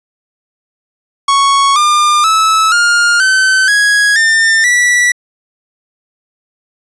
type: tone with pitch steps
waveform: 45% pulse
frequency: 1108.7 / 1202.1 / 1303.3 / 1413.1 / 1532.1 / 1661.2 / 1801.1 / 1952.8 Hz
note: C#6 / D6 / E6 / F6 / G6 / G#6 / A6 / B6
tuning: 0 / +40 / -20 / +20 / -40 / 0 / +40 / -20 cents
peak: -7 dBFS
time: 1.28-5.12 s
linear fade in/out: 5 ms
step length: 480 ms
effects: resampled to 22050 Hz

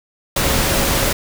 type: tone in noise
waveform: sine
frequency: 550 Hz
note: C#5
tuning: 14 cents flat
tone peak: -27 dBFS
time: 0.36-1.13 s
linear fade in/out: 5 ms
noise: pink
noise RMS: -17 dBFS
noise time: 0.36-1.13 s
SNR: -13 dB
effects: none

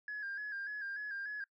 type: tone with vibrato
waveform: sine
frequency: 1646 Hz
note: G#6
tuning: 16 cents flat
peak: -37 dBFS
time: 0.08-1.44 s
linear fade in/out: 2 ms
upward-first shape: square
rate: 3.4 Hz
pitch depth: 49 cents each way
effects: noise-tail reverb RT60 0.1 s tail -22 dB re dry + tanh soft clip ceiling -35 dBFS

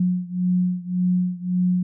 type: beating tone pair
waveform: sine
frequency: 180 / 181.8 Hz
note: F#3 / F#3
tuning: -47 / -30 cents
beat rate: 1.8 Hz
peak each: -21 / -23 dBFS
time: 0-1.83 s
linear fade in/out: 5 ms
effects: none

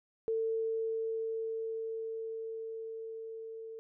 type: tone with level ramp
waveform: sine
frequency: 448.2 Hz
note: A4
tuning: 32 cents sharp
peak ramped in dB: -29 to -42 dBFS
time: 0.28-3.79 s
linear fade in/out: 0 ms
effects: none

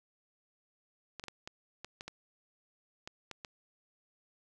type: clicks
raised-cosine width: 0.2 ms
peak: -25 dBFS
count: 10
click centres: 1.197 / 1.239 / 1.283 / 1.475 / 1.846 / 2.009 / 2.08 / 3.075 / 3.313 / 3.448 s
effects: none

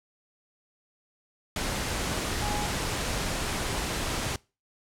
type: tone in noise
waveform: sine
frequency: 830.6 Hz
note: G#5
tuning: in tune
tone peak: -33 dBFS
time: 2.42-2.67 s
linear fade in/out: 2 ms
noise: pink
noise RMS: -30 dBFS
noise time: 1.56-4.36 s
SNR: -6 dB
effects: noise-tail reverb RT60 0.3 s tail -23 dB re dry + low-pass 10000 Hz 12 dB/octave

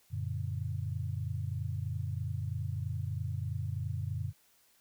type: chord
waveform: sine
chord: Gb augmented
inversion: none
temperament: just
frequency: 92.5 / 115.62 / 144.53 Hz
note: Gb2 / Bb2 / D3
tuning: 0 / -14 / -27 cents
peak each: -36 / -37 / -39 dBFS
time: 0.1-4.33 s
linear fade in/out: 50 ms
effects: white hiss -67 dBFS RMS until 4.8 s

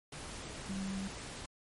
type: tone in noise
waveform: sine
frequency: 193.8 Hz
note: G3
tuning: 20 cents flat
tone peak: -36 dBFS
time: 0.69-1.08 s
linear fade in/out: 5 ms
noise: pink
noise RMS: -45 dBFS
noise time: 0.12-1.46 s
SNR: +6 dB
effects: MP3 48 kbps

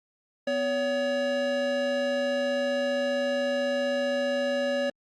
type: tone pair together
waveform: square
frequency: 250 / 564.8 Hz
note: B3 / C#5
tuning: +21 / +32 cents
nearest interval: octave + major second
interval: 1411 cents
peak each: -33 / -26 dBFS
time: 0.47-4.9 s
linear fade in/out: 5 ms
effects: low-pass 4000 Hz 12 dB/octave + Opus 48 kbps

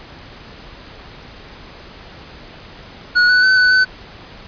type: tone with pitch steps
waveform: square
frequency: 1458 / 1487 / 1519 / 1495 / 1512 Hz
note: F#6 / F#6 / F#6 / F#6 / F#6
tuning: -26 / +8 / +45 / +17 / +37 cents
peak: -10 dBFS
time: 3.15-3.85 s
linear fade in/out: 20 ms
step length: 140 ms
effects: pink hiss -38 dBFS RMS until 4.47 s + resampled to 11025 Hz

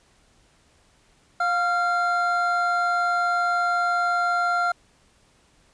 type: tone pair together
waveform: triangle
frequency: 706.6 / 1381 Hz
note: F5 / F6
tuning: +20 / -20 cents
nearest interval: octave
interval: 1160 cents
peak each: -22 / -20 dBFS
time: 1.4-4.72 s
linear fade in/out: 5 ms
effects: pink hiss -60 dBFS RMS until 5.73 s + resampled to 22050 Hz

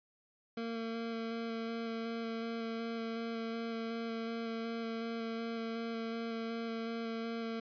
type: tone with vibrato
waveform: 25% pulse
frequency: 228.4 Hz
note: A#3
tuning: 35 cents flat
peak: -33 dBFS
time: 0.57-7.6 s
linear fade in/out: 5 ms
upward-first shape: square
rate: 2.7 Hz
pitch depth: 10 cents each way
effects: resampled to 11025 Hz

